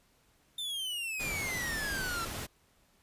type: exponential sweep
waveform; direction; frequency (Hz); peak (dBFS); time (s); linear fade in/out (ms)
45% pulse; down; 3604 to 1331; -34; 0.58-2.25; 5
type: noise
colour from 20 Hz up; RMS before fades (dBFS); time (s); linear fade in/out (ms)
pink; -39; 1.19-2.47; 20
effects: pink hiss -68 dBFS RMS until 3.02 s + resampled to 32000 Hz